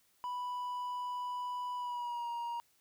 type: tone with pitch glide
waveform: triangle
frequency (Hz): 987.8 to 943.7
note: B5 to A#5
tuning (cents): 0 to +21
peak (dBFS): -34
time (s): 0.24-2.6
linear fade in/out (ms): 0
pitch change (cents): -79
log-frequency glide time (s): 1.76-2.29
effects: white hiss -71 dBFS RMS until 2.8 s